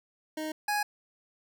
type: tone pair in turn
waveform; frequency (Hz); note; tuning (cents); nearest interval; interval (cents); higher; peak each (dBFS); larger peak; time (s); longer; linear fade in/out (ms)
25% pulse; 311.1 / 830.5; D#4 / G#5; 0 / 0; octave + perfect fourth; 1700; second; -29 / -23; second; 0.37-0.52 / 0.68-0.83; neither; 5
effects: none